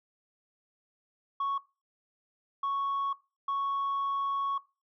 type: tone bursts at uneven times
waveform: sine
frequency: 1108.7 Hz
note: C#6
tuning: in tune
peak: -26 dBFS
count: 3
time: 1.4-1.58 / 2.63-3.13 / 3.48-4.58 s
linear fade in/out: 5 ms
effects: noise-tail reverb RT60 0.3 s tail -20 dB re dry + tanh soft clip ceiling -26 dBFS